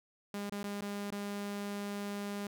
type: tone with dropouts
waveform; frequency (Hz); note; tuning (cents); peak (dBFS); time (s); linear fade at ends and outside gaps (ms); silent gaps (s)
sawtooth; 202.9; G#3; -40; -33; 0.34-2.47; 2; 0.496-0.521 / 0.63-0.64 / 0.81-0.82 / 1.105-1.122
effects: none